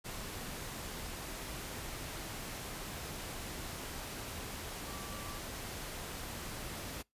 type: tone in noise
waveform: sine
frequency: 1159 Hz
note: D6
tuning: 23 cents flat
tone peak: -50 dBFS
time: 4.86-5.4 s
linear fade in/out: 20 ms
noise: pink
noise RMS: -43 dBFS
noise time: 0.04-7.03 s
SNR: -10 dB
effects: noise-tail reverb RT60 0.2 s tail -26 dB re dry + resampled to 32000 Hz